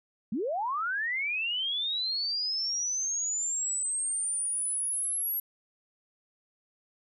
sine linear sweep, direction up, 184 to 11610 Hz, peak -28 dBFS, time 0.32-5.4 s, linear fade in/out 5 ms, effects none

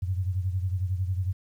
sine beating tone pair, 91 / 102 Hz, F#2 / G#2, -28 / -31 cents, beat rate 11 Hz, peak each -26 / -32 dBFS, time 0.02-1.33 s, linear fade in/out 10 ms, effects 10-bit

